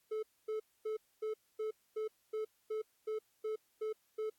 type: tone bursts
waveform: triangle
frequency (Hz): 433.9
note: A4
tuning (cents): -24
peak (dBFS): -33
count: 12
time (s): 0.11-4.3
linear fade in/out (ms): 10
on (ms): 120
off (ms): 250
effects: white hiss -75 dBFS RMS until 4.38 s + AAC 64 kbps